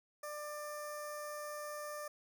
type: tone with notch filter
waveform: 15% pulse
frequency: 595 Hz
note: D5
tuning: 22 cents sharp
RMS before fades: -44 dBFS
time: 0.23-2.08 s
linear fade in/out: 5 ms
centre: 2900 Hz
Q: 0.62
effects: none